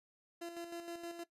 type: tone with tremolo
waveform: 30% pulse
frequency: 340.7 Hz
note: F4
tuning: 43 cents flat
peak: -39 dBFS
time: 0.41-1.24 s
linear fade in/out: 10 ms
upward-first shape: square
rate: 6.4 Hz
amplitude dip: 50%
effects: noise-tail reverb RT60 0.1 s tail -17 dB re dry + resampled to 32000 Hz